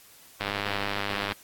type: click train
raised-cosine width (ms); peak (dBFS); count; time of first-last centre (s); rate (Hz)
0.3; -12; 93; 0.41-1.321; 101
effects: white hiss -53 dBFS RMS until 1.43 s + AAC 64 kbps